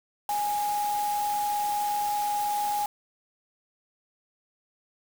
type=tone in noise; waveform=sine; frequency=827 Hz; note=G#5; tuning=8 cents flat; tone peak=-25 dBFS; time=0.29-2.86 s; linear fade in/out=2 ms; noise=white; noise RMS=-38 dBFS; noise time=0.29-2.86 s; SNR=+10 dB; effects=none